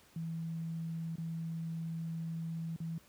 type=tone with dropouts; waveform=sine; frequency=164 Hz; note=E3; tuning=9 cents flat; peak=-36 dBFS; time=0.16-2.98 s; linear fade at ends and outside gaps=2 ms; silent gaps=1.157-1.182 / 2.762-2.802 s; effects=pink hiss -63 dBFS RMS until 3.08 s + high-pass 60 Hz 12 dB/octave